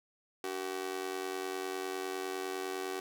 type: tone with amplitude modulation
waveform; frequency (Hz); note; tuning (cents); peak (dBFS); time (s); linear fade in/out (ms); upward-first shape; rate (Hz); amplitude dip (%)
sawtooth; 380; F#4; +46; -28; 0.44-3; 2; sine; 89.9; 85
effects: none